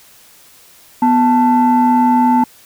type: tone pair together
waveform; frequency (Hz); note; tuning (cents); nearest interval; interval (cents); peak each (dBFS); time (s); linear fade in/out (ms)
sine; 246.9 / 881.6; B3 / A5; 0 / +3; octave + minor seventh; 2203; -10; 1.02-2.44; 5
effects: tanh soft clip ceiling -4 dBFS + white hiss -45 dBFS RMS until 2.65 s